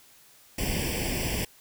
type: noise with comb filter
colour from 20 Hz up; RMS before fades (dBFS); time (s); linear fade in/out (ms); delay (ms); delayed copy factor
pink; -29; 0.58-1.45; 5; 0.38; +1
effects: white hiss -56 dBFS RMS until 1.6 s